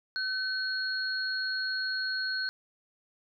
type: tone pair together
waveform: sine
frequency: 1523 / 4308 Hz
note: F#6 / C8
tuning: +50 / +50 cents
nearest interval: octave + tritone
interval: 1800 cents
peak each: -31 / -33 dBFS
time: 0.16-2.49 s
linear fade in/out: 0 ms
effects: none